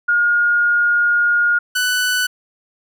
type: tone pair in turn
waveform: sine / sawtooth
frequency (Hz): 1427 / 1491.7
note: F6 / F#6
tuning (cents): +37 / +14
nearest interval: minor second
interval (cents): 77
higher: second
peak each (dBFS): -12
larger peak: neither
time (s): 0.08-1.59 / 1.75-2.27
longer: first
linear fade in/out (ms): 10
effects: none